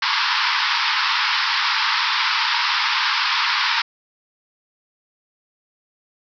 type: band-pass noise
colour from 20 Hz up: pink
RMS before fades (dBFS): -20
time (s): 0.02-3.82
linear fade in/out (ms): 5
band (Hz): 880 to 5300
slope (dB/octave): 96
effects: none